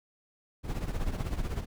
brown noise with tremolo, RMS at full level -29 dBFS, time 0.63-1.66 s, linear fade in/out 50 ms, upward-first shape triangle, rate 16 Hz, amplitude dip 75%, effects none

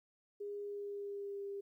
sine tone with pitch glide, 408.4 to 399.3 Hz, G#4 to G4, -29 to +32 cents, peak -40 dBFS, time 0.4-1.61 s, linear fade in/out 10 ms, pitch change -39 cents, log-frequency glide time 0.62-1.45 s, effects 13-bit

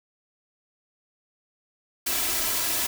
white noise with comb filter, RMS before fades -26 dBFS, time 2.06-2.87 s, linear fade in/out 10 ms, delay 3 ms, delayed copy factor +0.65, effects none

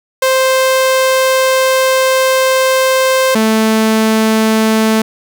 sawtooth tone pair in turn, 523.3 / 220 Hz, C5 / A3, 0 / 0 cents, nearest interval octave + minor third, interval 1500 cents, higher first, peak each -5 dBFS, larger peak neither, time 0.22-3.35 / 3.35-5.02 s, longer first, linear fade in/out 5 ms, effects none

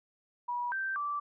sine tone with pitch steps, 969 / 1563 / 1165 Hz, B5 / G6 / D6, -33 / -6 / -14 cents, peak -31 dBFS, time 0.48-1.2 s, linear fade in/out 10 ms, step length 240 ms, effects none

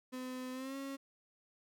35% pulse tone with pitch glide, 255.1 to 273.4 Hz, C4 to C#4, -44 to -24 cents, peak -39 dBFS, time 0.12-0.97 s, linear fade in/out 20 ms, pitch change +120 cents, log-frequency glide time 0.52-0.76 s, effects none

